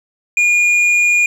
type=tone with hard clipping; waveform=sine; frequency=2431 Hz; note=D#7; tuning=41 cents flat; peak=-11 dBFS; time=0.37-1.26 s; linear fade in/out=2 ms; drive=5 dB; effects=none